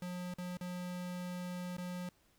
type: tone with dropouts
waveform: square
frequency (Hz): 179.2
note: F3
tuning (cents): +45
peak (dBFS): -40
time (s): 0.02-2.09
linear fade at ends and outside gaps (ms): 2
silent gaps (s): 0.339-0.384 / 0.571-0.61 / 1.768-1.782
effects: pink hiss -71 dBFS RMS until 2.38 s